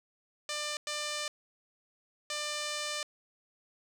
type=tone bursts at uneven times; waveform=5% pulse; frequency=596 Hz; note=D5; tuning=25 cents sharp; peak=-22 dBFS; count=3; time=0.49-0.77 / 0.87-1.28 / 2.3-3.03 s; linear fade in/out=2 ms; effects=low-pass 11000 Hz 12 dB/octave